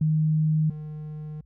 sine / triangle tone pair in turn, 155.56 / 152.53 Hz, D#3 / D#3, 0 / -34 cents, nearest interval unison, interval 34 cents, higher first, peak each -19 / -31 dBFS, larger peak first, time 0.01-0.7 / 0.7-1.41 s, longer second, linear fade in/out 5 ms, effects added 60 Hz sine -54 dBFS peak until 1.45 s

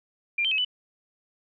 sine tone with pitch steps, 2388 / 3122 / 2566 / 2986 Hz, D7 / G7 / E7 / F#7, +28 / -8 / -47 / +15 cents, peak -22 dBFS, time 0.38-0.648 s, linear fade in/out 5 ms, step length 67 ms, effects none

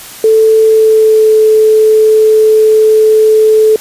sine tone with pitch glide, 440 to 434.2 Hz, A4 to A4, 0 to -23 cents, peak -3 dBFS, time 0.24-3.76 s, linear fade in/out 2 ms, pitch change -23 cents, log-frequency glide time 0.64-1.33 s, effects white hiss -29 dBFS RMS until 3.8 s + resampled to 32000 Hz

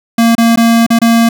square tone with dropouts, 230.6 Hz, A#3, 19 cents flat, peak -6 dBFS, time 0.18-1.29 s, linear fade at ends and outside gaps 5 ms, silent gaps 0.352-0.38 / 0.56-0.573 / 0.865-0.903 / 0.989-1.016 s, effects none

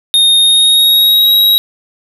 square tone with pitch glide, 3696 to 3833 Hz, A#7 to A#7, -16 to +47 cents, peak -6 dBFS, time 0.14-1.58 s, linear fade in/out 0 ms, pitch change +63 cents, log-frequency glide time 0.4-1.34 s, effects none

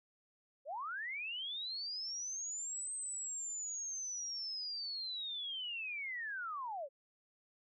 sine linear two-way sweep, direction up then down, 515 to 8300 to 515 Hz, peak -39 dBFS, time 0.65-6.89 s, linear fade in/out 50 ms, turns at 2.93 s, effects none

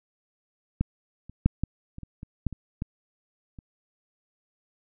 clicks, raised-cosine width 5 ms, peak -11 / -30 / -6 / -13 / -27 / -27 / -26 / -13 / -24 / -17 / -30 dBFS, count 11, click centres 0.81 / 1.296 / 1.46 / 1.636 / 1.984 / 2.033 / 2.231 / 2.467 / 2.527 / 2.821 / 3.588 s, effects none

